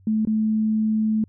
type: tone with dropouts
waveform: sine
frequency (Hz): 217.4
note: A3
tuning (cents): -21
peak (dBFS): -18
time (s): 0.07-1.24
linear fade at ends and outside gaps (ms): 2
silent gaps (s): 0.251-0.272
effects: added 95 Hz sine -50 dBFS peak until 1.28 s